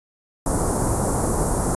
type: band-stop noise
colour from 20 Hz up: pink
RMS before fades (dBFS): -21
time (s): 0.46-1.75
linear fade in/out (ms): 2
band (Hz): 1100 to 8200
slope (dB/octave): 24
effects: resampled to 24000 Hz